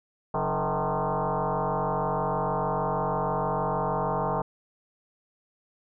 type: tone with frequency modulation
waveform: sine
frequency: 130.81 Hz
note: C3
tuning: in tune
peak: -24 dBFS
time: 0.34-4.42 s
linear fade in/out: 5 ms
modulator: 154 Hz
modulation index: 6.6
effects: none